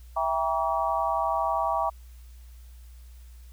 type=chord; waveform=sine; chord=E diminished seventh; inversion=none; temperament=just; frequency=659.3 / 791.1 / 949.3 / 1139.2 Hz; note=E5 / G5 / Bb5 / Db6; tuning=0 / +16 / +31 / +47 cents; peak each=-29 dBFS; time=0.16-1.9 s; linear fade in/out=10 ms; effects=added 60 Hz sine -44 dBFS peak until 3.52 s + white hiss -61 dBFS RMS until 3.52 s